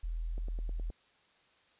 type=tone; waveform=sine; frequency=41.2 Hz; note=E1; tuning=in tune; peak=-33 dBFS; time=0.03-0.91 s; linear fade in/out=10 ms
type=click train; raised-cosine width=2 ms; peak=-35 dBFS; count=6; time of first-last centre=0.38-0.902 s; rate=9.58 Hz
effects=white hiss -67 dBFS RMS until 1.79 s + resampled to 8000 Hz